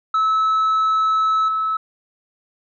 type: tone with level steps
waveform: sine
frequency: 1300 Hz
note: E6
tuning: 24 cents flat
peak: -12 / -17 dBFS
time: 0.14-1.77 s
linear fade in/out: 5 ms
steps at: 1.48 s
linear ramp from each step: 5 ms
effects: tanh soft clip ceiling -14 dBFS